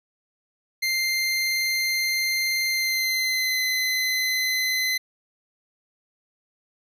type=tone with pitch glide; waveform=25% pulse; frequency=2093 to 2037 Hz; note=C7 to C7; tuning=0 to -47 cents; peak=-18 dBFS; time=0.82-4.98 s; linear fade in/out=10 ms; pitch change=-47 cents; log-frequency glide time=2.69-3.63 s; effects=none